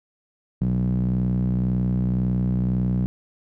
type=tone with band-pass filter; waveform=sawtooth; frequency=61.9 Hz; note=B1; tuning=5 cents sharp; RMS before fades=-22 dBFS; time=0.61-3.06 s; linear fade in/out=0 ms; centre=160 Hz; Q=5.8; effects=none